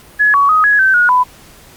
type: tone with pitch steps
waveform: sine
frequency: 1693 / 1125 / 1256 / 1675 / 1546 / 1447 / 999 Hz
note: G#6 / C#6 / D#6 / G#6 / G6 / F#6 / B5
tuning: +33 / +25 / +16 / +14 / -24 / -39 / +20 cents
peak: -7 dBFS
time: 0.19-1.24 s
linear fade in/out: 20 ms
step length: 150 ms
effects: pink hiss -41 dBFS RMS until 1.76 s + Opus 48 kbps